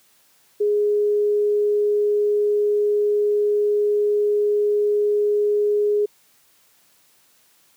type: tone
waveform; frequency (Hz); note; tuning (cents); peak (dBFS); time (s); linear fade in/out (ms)
sine; 415.3; G#4; 0; -16; 0.6-6.06; 10
effects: white hiss -58 dBFS RMS until 7.76 s + high-pass 100 Hz 12 dB/octave